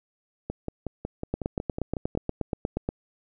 two click trains, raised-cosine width 2 ms, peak -13 / -17 dBFS, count 14 / 10, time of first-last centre 1.34-2.889 / 0.5-2.151 s, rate 8.39 / 5.45 Hz, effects none

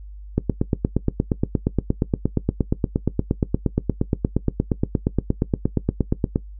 click train, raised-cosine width 3 ms, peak -5 dBFS, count 52, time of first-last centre 0.38-6.359 s, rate 8.53 Hz, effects noise-tail reverb RT60 0.1 s tail -17 dB re dry + added 50 Hz sine -35 dBFS peak until 6.59 s

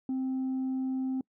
sine tone with tanh clipping, 261.6 Hz, C4, in tune, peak -29 dBFS, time 0.09-1.21 s, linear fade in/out 2 ms, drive 1 dB, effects noise-tail reverb RT60 0.1 s tail -26 dB re dry

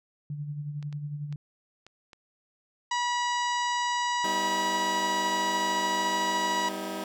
sine tone with tremolo, 146.83 Hz, D3, in tune, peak -30 dBFS, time 0.3-1.36 s, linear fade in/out 2 ms, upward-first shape sine, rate 11 Hz, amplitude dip 50%
clicks, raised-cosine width 0.2 ms, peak -31 dBFS, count 5, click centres 0.827 / 0.927 / 1.326 / 1.866 / 2.132 s
harmonic tone, 970 Hz, B5, 31 cents flat, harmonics 1 / 2 / 3 / 4 / 5 / 6 / 7 / 8, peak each -27 / -33 / -37 / -39 / -41 / -43 / -44 / -45 dBFS, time 2.91-6.69 s, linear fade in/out 5 ms
15% pulse chord, G augmented, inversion none, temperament equal with one note detuned, 196 / 246.9 / 318.8 Hz, G3 / B3 / D#4, 0 / 0 / +42 cents, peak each -30 / -35 / -29 dBFS, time 4.24-7.04 s, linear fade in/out 2 ms
effects none

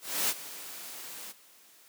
white noise with ADSR envelope, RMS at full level -27 dBFS, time 0.01-1.33 s, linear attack 280 ms, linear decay 45 ms, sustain -16 dB, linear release 25 ms, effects white hiss -58 dBFS RMS until 1.88 s + high-pass 200 Hz 12 dB/octave

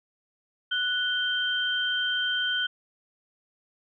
sine tone pair together, 1480 / 3136 Hz, F#6 / G7, 0 / 0 cents, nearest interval octave + minor second, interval 1300 cents, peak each -27 dBFS, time 0.71-2.67 s, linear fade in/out 10 ms, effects none

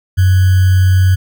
sine tone with sample-and-hold, 93 Hz, F#2, 9 cents sharp, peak -6 dBFS, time 0.17-1.16 s, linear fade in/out 20 ms, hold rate 1575 Hz, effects none

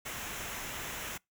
pink noise with comb filter, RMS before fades -40 dBFS, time 0.05-1.18 s, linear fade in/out 10 ms, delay 0.22 ms, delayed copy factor -0.55, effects noise-tail reverb RT60 0.2 s tail -26 dB re dry

